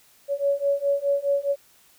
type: beating tone pair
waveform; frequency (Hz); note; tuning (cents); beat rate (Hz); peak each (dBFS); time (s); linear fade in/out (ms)
sine; 560 / 564.8; C#5 / C#5; +18 / +32; 4.8; -24 / -23; 0.28-1.56; 50
effects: white hiss -57 dBFS RMS until 1.98 s